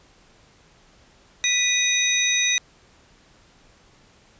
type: tone cluster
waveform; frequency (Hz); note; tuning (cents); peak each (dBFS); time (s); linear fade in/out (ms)
sine; 1975 / 2476 / 3776 / 6020; B6 / D#7 / A#7 / F#8; 0 / -9 / +22 / +29; -26 / -24 / -23 / -23; 1.44-2.58; 0
effects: pink hiss -55 dBFS RMS until 4.39 s + resampled to 16000 Hz